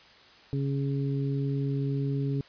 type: harmonic tone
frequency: 138.59 Hz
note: C#3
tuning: in tune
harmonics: 1 / 2 / 3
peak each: -27 / -33 / -37 dBFS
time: 0.53-2.41 s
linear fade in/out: 0 ms
effects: white hiss -54 dBFS RMS until 2.48 s + resampled to 11025 Hz